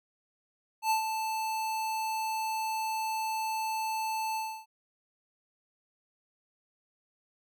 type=tone with ADSR envelope; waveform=square; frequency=880 Hz; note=A5; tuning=in tune; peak=-24 dBFS; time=0.82-4.66 s; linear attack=85 ms; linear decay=110 ms; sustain=-7 dB; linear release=300 ms; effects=none